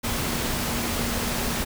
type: tone in noise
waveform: sine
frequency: 235.8 Hz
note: A#3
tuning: 20 cents sharp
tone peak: -33 dBFS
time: 0.03-1.65 s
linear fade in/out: 20 ms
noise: pink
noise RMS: -27 dBFS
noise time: 0.03-1.65 s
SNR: -9 dB
effects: none